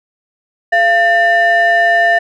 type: ring-modulated tone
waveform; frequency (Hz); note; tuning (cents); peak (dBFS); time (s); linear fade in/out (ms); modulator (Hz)
triangle; 554.4; C#5; 0; -3; 0.72-2.19; 10; 1240
effects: none